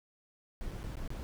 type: noise with dropouts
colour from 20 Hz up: brown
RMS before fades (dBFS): -39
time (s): 0.61-1.23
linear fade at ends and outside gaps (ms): 0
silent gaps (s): 0.711-0.715 / 0.831-0.838 / 0.955-0.969 / 1.077-1.104
effects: none